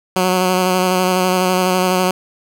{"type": "tone with vibrato", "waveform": "10% pulse", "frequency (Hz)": 183.9, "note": "F#3", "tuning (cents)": -10, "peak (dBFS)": -5, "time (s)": [0.16, 2.11], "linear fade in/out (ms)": 2, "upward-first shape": "square", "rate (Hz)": 12, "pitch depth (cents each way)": 17, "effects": []}